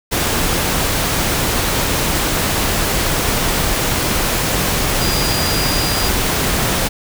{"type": "tone in noise", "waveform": "sine", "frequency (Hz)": 4855, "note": "D#8", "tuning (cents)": -43, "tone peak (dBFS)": -22, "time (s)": [5, 6.1], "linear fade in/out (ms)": 20, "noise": "pink", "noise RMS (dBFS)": -17, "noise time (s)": [0.11, 6.89], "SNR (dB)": -8, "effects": []}